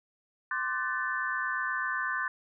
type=chord; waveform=sine; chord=D dominant seventh; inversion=third; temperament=equal with one note detuned; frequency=1046.5 / 1174.7 / 1512.8 / 1760 Hz; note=C6 / D6 / F#6 / A6; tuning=0 / 0 / +38 / 0 cents; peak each=-36 / -37 / -33 / -33 dBFS; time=0.51-2.28 s; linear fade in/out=2 ms; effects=none